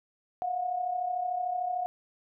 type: tone pair together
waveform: sine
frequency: 692.6 / 726 Hz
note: F5 / F#5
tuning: -15 / -33 cents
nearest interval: minor second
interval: 82 cents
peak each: -36 / -29 dBFS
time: 0.42-1.86 s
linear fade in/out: 0 ms
effects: none